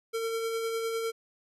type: tone with tremolo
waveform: square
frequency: 453.8 Hz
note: A#4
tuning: 47 cents flat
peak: -29 dBFS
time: 0.13-1.12 s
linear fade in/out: 20 ms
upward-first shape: sine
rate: 9.9 Hz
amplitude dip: 30%
effects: resampled to 32000 Hz